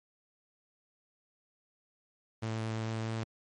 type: tone with pitch glide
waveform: sawtooth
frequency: 111.3 to 112.01 Hz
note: A2 to A2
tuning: +20 to +31 cents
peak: -29 dBFS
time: 2.42-3.24 s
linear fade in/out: 10 ms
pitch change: +11 cents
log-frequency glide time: 2.79-2.99 s
effects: low-pass 7000 Hz 12 dB/octave + MP3 48 kbps